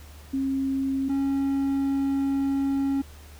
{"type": "tone pair in turn", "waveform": ["sine", "triangle"], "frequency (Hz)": [269.5, 274.4], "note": ["C#4", "C#4"], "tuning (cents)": [-49, -17], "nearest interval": "unison", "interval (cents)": 32, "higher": "second", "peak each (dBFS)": [-23, -20], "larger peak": "second", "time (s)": [[0.33, 1.09], [1.09, 3.02]], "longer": "second", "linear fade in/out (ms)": 10, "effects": ["added 74 Hz sine -44 dBFS peak until 3.39 s", "pink hiss -51 dBFS RMS until 3.39 s"]}